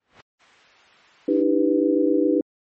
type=noise with exponential growth; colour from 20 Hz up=white; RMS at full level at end=-35 dBFS; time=0-0.21 s; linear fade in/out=5 ms; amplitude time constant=45 ms
type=noise; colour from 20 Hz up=blue; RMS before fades=-39 dBFS; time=0.39-1.43 s; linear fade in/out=20 ms
type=chord; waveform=sine; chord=E minor seventh; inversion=third; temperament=equal with one note detuned; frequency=293.7 / 321.2 / 392 / 493.9 Hz; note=D4 / E4 / G4 / B4; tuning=0 / -45 / 0 / 0 cents; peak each=-21 / -21 / -23 / -23 dBFS; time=1.28-2.41 s; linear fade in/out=5 ms
effects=low-pass 2000 Hz 12 dB/octave + MP3 32 kbps